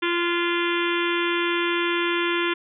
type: harmonic tone with a mistuned harmonic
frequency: 344.8 Hz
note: F4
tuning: 22 cents flat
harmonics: 1 / 3 / 4 / 5 / 6 / 7 / 8 / 9 / 10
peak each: -24 / -29 / -30 / -31 / -32 / -32 / -33 / -34 / -34 dBFS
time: 0.02-2.54 s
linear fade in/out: 10 ms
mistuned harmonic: 4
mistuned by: +28 cents
effects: none